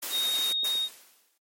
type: noise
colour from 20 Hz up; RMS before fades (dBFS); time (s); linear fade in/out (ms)
white; -34; 0.02-0.53; 10
type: tone with vibrato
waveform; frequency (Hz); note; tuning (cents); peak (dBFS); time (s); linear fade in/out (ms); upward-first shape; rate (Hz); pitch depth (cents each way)
sine; 3729; A#7; 0; -25; 0.1-0.89; 50; square; 9.8; 8
type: click train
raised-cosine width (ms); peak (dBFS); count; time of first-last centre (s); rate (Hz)
2; -31; 4; 0.39-0.754; 8.24
type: noise with exponential decay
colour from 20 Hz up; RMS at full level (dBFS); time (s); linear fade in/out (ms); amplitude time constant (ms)
white; -33; 0.64-1.38; 5; 160
effects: high-pass 300 Hz 12 dB/octave + MP3 64 kbps